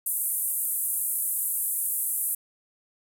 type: band-pass noise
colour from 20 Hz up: white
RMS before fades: -28 dBFS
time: 0.06-2.35 s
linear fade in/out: 5 ms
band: 8800 to 14000 Hz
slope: 48 dB/octave
effects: none